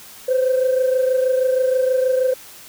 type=tone pair together; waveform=sine; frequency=511.7 / 538 Hz; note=C5 / C5; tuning=-39 / +48 cents; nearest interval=minor second; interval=87 cents; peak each=-14 / -21 dBFS; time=0.28-2.34 s; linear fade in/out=10 ms; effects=tanh soft clip ceiling -11 dBFS + white hiss -41 dBFS RMS until 2.68 s